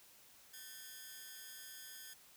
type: ring-modulated tone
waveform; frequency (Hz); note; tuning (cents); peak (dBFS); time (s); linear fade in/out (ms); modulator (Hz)
5% pulse; 1661.2; G#6; 0; -36; 0.53-2.14; 10; 128
effects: white hiss -63 dBFS RMS until 2.36 s